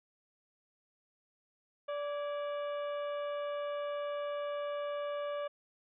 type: harmonic tone with a mistuned harmonic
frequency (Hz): 581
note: D5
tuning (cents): -19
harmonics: 1 / 2 / 3 / 4 / 5 / 6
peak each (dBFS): -35 / -43 / -51 / -55 / -54 / -59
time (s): 1.88-5.48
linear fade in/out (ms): 10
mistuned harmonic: 3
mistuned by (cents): -83
effects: none